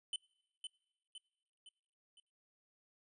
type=tone with echo; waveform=square; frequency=3038 Hz; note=F#7; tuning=45 cents sharp; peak=-37 dBFS; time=0.13-0.16 s; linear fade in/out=2 ms; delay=510 ms; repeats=4; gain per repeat=-6 dB; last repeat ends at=2.2 s; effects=noise-tail reverb RT60 1.0 s tail -26 dB re dry + resampled to 24000 Hz